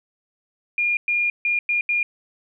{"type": "tone bursts at uneven times", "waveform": "sine", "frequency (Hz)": 2418, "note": "D7", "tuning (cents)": 50, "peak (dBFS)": -18, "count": 5, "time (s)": [[0.78, 0.97], [1.08, 1.3], [1.45, 1.59], [1.69, 1.81], [1.89, 2.03]], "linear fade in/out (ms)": 2, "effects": []}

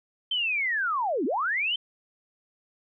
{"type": "linear two-way sweep", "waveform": "sine", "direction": "down then up", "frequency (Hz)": [3136, 232.5, 3136], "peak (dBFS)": -24, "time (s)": [0.31, 1.76], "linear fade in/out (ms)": 5, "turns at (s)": 1.25, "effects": []}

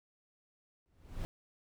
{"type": "noise with exponential growth", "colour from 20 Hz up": "brown", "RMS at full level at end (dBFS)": -35, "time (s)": [0.86, 1.25], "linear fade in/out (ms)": 0, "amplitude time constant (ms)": 83, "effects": []}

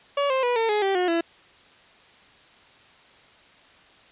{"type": "tone with pitch steps", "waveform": "30% pulse", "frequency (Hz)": [567, 526, 487.9, 452.6, 419.9, 389.5, 361.3, 335.2], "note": ["C#5", "C5", "B4", "A4", "G#4", "G4", "F#4", "E4"], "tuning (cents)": [39, 9, -21, 49, 19, -11, -41, 29], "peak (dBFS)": -18, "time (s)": [0.17, 1.21], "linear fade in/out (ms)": 5, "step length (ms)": 130, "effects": ["white hiss -53 dBFS RMS until 4.11 s", "resampled to 8000 Hz"]}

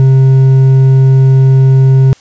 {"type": "tone with hard clipping", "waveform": "triangle", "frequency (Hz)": 132.9, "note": "C3", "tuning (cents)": 27, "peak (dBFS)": -4, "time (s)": [0, 2.13], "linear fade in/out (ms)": 0, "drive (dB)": 7, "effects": ["white hiss -43 dBFS RMS until 2.2 s", "resampled to 16000 Hz"]}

